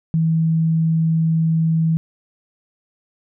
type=tone; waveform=sine; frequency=162 Hz; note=E3; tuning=30 cents flat; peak=-14 dBFS; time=0.14-1.97 s; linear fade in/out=0 ms; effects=none